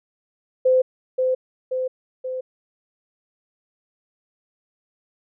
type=tone with echo; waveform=sine; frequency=514 Hz; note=C5; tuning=31 cents flat; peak=-13 dBFS; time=0.65-0.82 s; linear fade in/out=10 ms; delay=530 ms; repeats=3; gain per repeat=-4 dB; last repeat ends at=2.41 s; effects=none